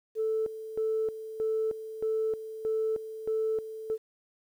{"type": "tone with tremolo", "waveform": "sine", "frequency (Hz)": 440, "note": "A4", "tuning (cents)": 0, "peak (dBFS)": -25, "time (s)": [0.15, 3.98], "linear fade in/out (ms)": 50, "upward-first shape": "square", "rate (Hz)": 1.6, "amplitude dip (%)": 75, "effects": ["tanh soft clip ceiling -21 dBFS", "10-bit"]}